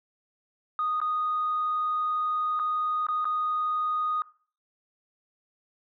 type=tone with dropouts; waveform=sine; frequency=1239 Hz; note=D#6; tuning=8 cents flat; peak=-24 dBFS; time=0.79-4.22 s; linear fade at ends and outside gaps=1 ms; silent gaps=1.002-1.015 / 2.592-2.597 / 3.067-3.086 / 3.245-3.253 s; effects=noise-tail reverb RT60 0.4 s tail -19 dB re dry + tanh soft clip ceiling -20 dBFS